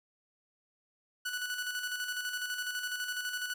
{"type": "tone with tremolo", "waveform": "sawtooth", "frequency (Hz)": 1480, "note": "F#6", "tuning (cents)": 0, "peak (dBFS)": -29, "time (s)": [1.25, 3.54], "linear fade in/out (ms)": 10, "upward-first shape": "square", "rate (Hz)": 12, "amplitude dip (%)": 45, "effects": []}